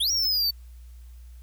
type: exponential two-way sweep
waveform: square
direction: up then down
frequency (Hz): 3126 to 5720 to 4486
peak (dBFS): -22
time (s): 0-0.51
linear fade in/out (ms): 10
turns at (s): 0.11
effects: added 60 Hz sine -42 dBFS peak until 1.42 s + white hiss -63 dBFS RMS until 1.42 s